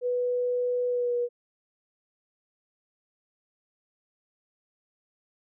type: tone with pitch glide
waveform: sine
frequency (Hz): 492.8 to 482.9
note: B4 to B4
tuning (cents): -4 to -39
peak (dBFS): -24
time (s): 0.01-1.29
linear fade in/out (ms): 50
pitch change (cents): -35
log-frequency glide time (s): 0.88-1.15
effects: none